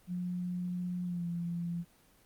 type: tone with pitch glide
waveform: sine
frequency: 178.6 to 171.42 Hz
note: F3 to F3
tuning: +39 to -32 cents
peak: -33 dBFS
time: 0.07-1.85 s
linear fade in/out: 50 ms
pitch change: -71 cents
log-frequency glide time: 1.04-1.26 s
effects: pink hiss -64 dBFS RMS until 2.25 s + Opus 24 kbps